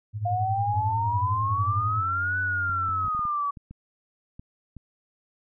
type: tone with tremolo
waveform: sine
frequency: 105.7 Hz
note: G#2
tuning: 31 cents sharp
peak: -23 dBFS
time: 0.13-2.05 s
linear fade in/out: 50 ms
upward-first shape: sine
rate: 11 Hz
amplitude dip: 80%
type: exponential two-way sweep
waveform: sine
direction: up then down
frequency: 702 to 1497 to 1133 Hz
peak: -24 dBFS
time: 0.25-3.51 s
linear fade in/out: 10 ms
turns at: 2.39 s
type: tone with vibrato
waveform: triangle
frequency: 92.5 Hz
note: F#2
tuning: in tune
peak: -30 dBFS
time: 0.74-3.07 s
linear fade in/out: 0 ms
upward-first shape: sine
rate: 1.3 Hz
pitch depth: 10 cents each way
type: clicks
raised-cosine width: 5 ms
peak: -29 dBFS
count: 11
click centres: 2.696 / 2.889 / 3.047 / 3.081 / 3.149 / 3.193 / 3.253 / 3.572 / 3.71 / 4.395 / 4.767 s
effects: none